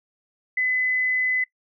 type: tone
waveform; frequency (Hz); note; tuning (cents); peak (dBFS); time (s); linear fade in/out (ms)
sine; 2015; B6; +34; -20; 0.57-1.44; 5
effects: noise-tail reverb RT60 0.1 s tail -21 dB re dry